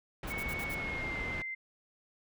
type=low-pass noise; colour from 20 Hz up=pink; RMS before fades=-40 dBFS; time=0.23-1.42 s; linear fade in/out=2 ms; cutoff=2600 Hz; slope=12 dB/octave
type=noise bursts; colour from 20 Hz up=blue; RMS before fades=-46 dBFS; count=5; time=0.27-0.751 s; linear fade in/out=10 ms; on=57 ms; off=49 ms
type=tone with pitch glide; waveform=sine; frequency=2217 to 2081 Hz; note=C#7 to C7; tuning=0 to -10 cents; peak=-36 dBFS; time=0.3-1.55 s; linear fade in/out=10 ms; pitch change=-110 cents; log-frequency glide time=0.68-1.19 s
effects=none

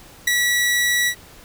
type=tone with ADSR envelope; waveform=sawtooth; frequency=1941 Hz; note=B6; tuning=31 cents flat; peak=-8 dBFS; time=0.27-1.15 s; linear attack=8 ms; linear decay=4 ms; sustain=-5 dB; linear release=74 ms; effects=pink hiss -45 dBFS RMS until 1.44 s

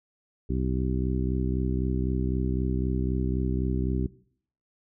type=harmonic tone; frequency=63.9 Hz; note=C2; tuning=40 cents flat; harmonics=1 / 2 / 3 / 4 / 5 / 6; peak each=-28 / -31 / -33 / -34 / -35 / -36 dBFS; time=0.49-4.07 s; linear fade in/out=10 ms; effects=noise-tail reverb RT60 0.6 s tail -19 dB re dry

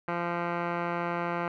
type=tone with low-pass filter; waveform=10% pulse; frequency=172.5 Hz; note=F3; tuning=21 cents flat; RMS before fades=-31 dBFS; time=0.08-1.48 s; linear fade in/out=2 ms; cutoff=1700 Hz; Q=7.8; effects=none

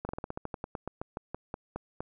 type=slowing click train; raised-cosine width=1 ms; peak=-21 dBFS; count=18; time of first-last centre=0.05-2.005 s; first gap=40 ms; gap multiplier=1.12; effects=none

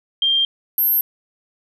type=tone pair in turn; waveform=sine; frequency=3186 / 12744 Hz; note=G7 / G9; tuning=+27 / +27 cents; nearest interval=2 octaves; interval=2400 cents; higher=second; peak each=-14 dBFS; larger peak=neither; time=0.22-0.45 / 0.78-1.01 s; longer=neither; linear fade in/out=2 ms; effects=none

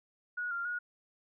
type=tone with pitch steps; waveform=sine; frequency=1455 / 1391 / 1447 Hz; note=F#6 / F6 / F#6; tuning=-29 / -7 / -39 cents; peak=-33 dBFS; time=0.37-0.79 s; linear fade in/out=10 ms; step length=140 ms; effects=none

